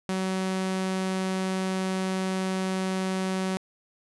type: tone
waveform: sawtooth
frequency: 188.4 Hz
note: F#3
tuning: 32 cents sharp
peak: -22 dBFS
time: 0.09-3.57 s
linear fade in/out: 0 ms
effects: resampled to 24000 Hz